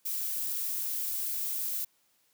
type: noise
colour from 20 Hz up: violet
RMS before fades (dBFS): -33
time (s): 0.05-1.85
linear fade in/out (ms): 10
effects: white hiss -70 dBFS RMS until 2.33 s + high-pass 80 Hz 12 dB/octave